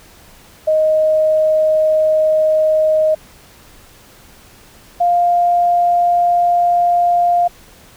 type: tone pair in turn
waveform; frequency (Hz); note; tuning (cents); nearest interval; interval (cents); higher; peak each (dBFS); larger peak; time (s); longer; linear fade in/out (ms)
sine; 624 / 700.4; D#5 / F5; +5 / +5; major second; 200; second; -10; neither; 0.67-3.15 / 5-7.48; neither; 10
effects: pink hiss -44 dBFS RMS until 7.96 s